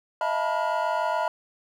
triangle tone cluster, 632 / 679 / 887 / 977 / 1423 Hz, D#5 / F5 / A5 / B5 / F6, +27 / -49 / +14 / -19 / +32 cents, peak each -27 / -29 / -28 / -26 / -32 dBFS, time 0.21-1.28 s, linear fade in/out 2 ms, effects none

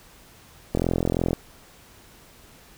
click train, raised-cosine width 2 ms, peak -9 dBFS, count 26, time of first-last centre 0.75-1.331 s, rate 43 Hz, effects pink hiss -51 dBFS RMS until 2.77 s

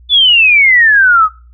sine exponential sweep, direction down, 3520 to 1236 Hz, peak -4 dBFS, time 0.09-1.29 s, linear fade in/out 50 ms, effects noise-tail reverb RT60 0.4 s tail -24 dB re dry + added 60 Hz sine -37 dBFS peak until 1.53 s

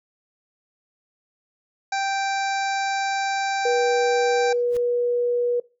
harmonic tone, 784 Hz, G5, in tune, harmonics 1 / 2 / 3 / 5 / 6 / 7 / 8 / 9, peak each -23 / -29 / -33 / -37 / -39 / -40 / -41 / -42 dBFS, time 1.92-4.53 s, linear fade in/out 5 ms
sine tone, 483.9 Hz, B4, 35 cents flat, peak -19 dBFS, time 3.65-5.6 s, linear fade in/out 5 ms
pink noise with exponential growth, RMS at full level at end -37 dBFS, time 4.66-4.77 s, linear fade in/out 2 ms, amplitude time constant 22 ms
effects noise-tail reverb RT60 0.3 s tail -21 dB re dry

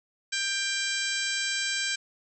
harmonic tone with a mistuned harmonic, 791 Hz, G5, 15 cents sharp, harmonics 2 / 3 / 4 / 5 / 6 / 7 / 8 / 9 / 10, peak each -32 / -34 / -35 / -36 / -37 / -37 / -38 / -39 / -39 dBFS, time 0.32-1.96 s, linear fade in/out 10 ms, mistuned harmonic 9, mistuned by +62 cents, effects none

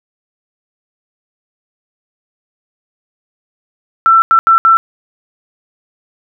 sine tone bursts at uneven times, 1339 Hz, E6, 27 cents sharp, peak -4 dBFS, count 4, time 4.06-4.22 / 4.31-4.39 / 4.47-4.58 / 4.65-4.77 s, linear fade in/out 0 ms, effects none

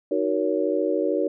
sine chord, D# minor seventh, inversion none, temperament just, 311.1 / 373.4 / 466.7 / 560 Hz, D#4 / F#4 / A#4 / C#5, 0 / +16 / +2 / +18 cents, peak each -26 dBFS, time 0.11-1.28 s, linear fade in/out 5 ms, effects none

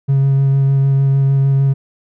triangle tone with vibrato, 136.9 Hz, C#3, 21 cents flat, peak -7 dBFS, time 0.08-1.74 s, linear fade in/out 20 ms, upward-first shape square, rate 6.6 Hz, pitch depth 9 cents each way, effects tanh soft clip ceiling -4 dBFS

